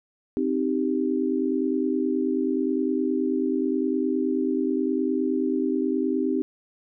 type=chord; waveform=sine; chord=C minor; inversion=none; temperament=equal; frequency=261.6 / 311.1 / 392 Hz; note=C4 / Eb4 / G4; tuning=0 / 0 / 0 cents; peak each=-25 / -26 / -27 dBFS; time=0.37-6.42 s; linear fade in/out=0 ms; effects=none